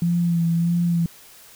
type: tone with vibrato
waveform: sine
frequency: 170 Hz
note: F3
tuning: 46 cents flat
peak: -17 dBFS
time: 0.02-1.06 s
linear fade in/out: 2 ms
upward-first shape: sine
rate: 1.6 Hz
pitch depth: 31 cents each way
effects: white hiss -47 dBFS RMS until 1.55 s